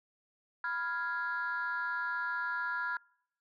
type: chord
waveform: sine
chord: F diminished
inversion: second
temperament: equal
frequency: 987.8 / 1396.9 / 1661.2 Hz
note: Cb6 / F6 / Ab6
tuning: 0 / 0 / 0 cents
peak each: -38 / -34 / -36 dBFS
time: 0.64-2.97 s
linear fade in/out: 2 ms
effects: noise-tail reverb RT60 0.7 s tail -26 dB re dry + tanh soft clip ceiling -26 dBFS